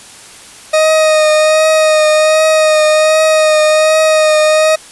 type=tone with vibrato; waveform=40% pulse; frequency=622.3 Hz; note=D#5; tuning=in tune; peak=-6 dBFS; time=0.73-4.76 s; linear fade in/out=10 ms; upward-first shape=triangle; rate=1.3 Hz; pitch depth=25 cents each way; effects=white hiss -35 dBFS RMS until 4.91 s + resampled to 24000 Hz